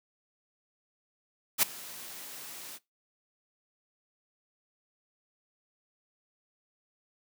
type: noise with ADSR envelope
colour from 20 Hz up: white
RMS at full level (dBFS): -21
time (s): 1.58-2.79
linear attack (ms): 47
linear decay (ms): 7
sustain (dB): -23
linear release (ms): 39
effects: noise-tail reverb RT60 0.2 s tail -21 dB re dry + high-pass 150 Hz 12 dB/octave